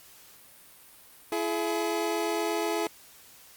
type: tone pair together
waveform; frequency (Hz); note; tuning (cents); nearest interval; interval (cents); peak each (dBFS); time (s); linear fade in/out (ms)
25% pulse; 336.1 / 424.5; E4 / G#4; +34 / +38; major third; 404; -26; 1.32-2.87; 2
effects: white hiss -53 dBFS RMS until 3.56 s + Opus 48 kbps